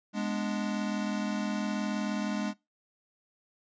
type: chord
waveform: square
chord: G# diminished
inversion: none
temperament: equal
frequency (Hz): 207.7 / 246.9 / 293.7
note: G#3 / B3 / D4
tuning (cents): 0 / 0 / 0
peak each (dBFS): -32 / -38 / -37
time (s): 0.13-2.54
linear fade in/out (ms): 50
effects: noise-tail reverb RT60 0.2 s tail -20 dB re dry + resampled to 16000 Hz